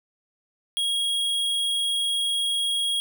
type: tone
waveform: square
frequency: 3292 Hz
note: G#7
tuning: 16 cents flat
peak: -23 dBFS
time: 0.77-3 s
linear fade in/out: 0 ms
effects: none